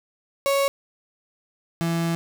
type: tone pair in turn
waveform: 35% pulse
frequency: 554.4 / 167.27 Hz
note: C#5 / E3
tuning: 0 / +26 cents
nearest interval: octave + major sixth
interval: 2074 cents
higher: first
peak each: -17 / -20 dBFS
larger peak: first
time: 0.46-0.68 / 1.81-2.15 s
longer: second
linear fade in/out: 0 ms
effects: none